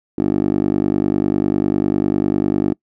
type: tone with band-pass filter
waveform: 10% pulse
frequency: 50 Hz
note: G1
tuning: 35 cents sharp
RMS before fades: -18 dBFS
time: 0.18-2.74 s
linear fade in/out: 5 ms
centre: 320 Hz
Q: 2.6
effects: noise-tail reverb RT60 0.1 s tail -26 dB re dry